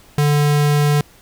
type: tone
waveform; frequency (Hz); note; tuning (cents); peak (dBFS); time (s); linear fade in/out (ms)
square; 146.83; D3; 0; -13; 0.18-1.01; 2
effects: pink hiss -48 dBFS RMS until 1.21 s